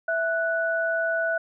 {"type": "tone pair together", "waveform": "sine", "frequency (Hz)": [659.3, 1480.1], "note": ["E5", "F#6"], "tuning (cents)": [0, 0], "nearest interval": "octave + major second", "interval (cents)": 1400, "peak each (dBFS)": -25, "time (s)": [0.08, 1.38], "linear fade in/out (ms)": 5, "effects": []}